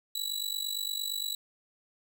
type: tone with amplitude modulation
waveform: sawtooth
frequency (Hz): 3931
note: B7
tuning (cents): -9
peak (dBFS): -25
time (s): 0.15-1.35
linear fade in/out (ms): 5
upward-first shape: sine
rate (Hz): 48.7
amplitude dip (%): 85
effects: none